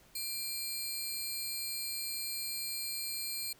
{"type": "tone pair together", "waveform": "15% pulse", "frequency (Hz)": [2370, 4223], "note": ["D7", "C8"], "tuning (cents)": [15, 15], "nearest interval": "minor seventh", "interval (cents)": 1000, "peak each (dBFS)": [-37, -30], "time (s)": [0.15, 3.53], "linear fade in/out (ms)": 5, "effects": ["pink hiss -62 dBFS RMS until 3.59 s"]}